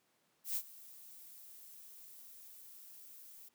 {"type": "noise with ADSR envelope", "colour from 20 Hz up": "violet", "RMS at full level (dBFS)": -35, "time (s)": [0.44, 3.49], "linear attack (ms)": 120, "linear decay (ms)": 60, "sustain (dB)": -20, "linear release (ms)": 11, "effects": ["pink hiss -75 dBFS RMS until 3.54 s", "high-pass 200 Hz 12 dB/octave"]}